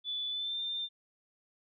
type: tone with pitch glide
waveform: sine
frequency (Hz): 3472 to 3594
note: A7 to A7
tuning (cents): -24 to +36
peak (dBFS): -33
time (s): 0.04-0.89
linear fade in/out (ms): 50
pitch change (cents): +60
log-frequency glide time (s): 0.29-0.59
effects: none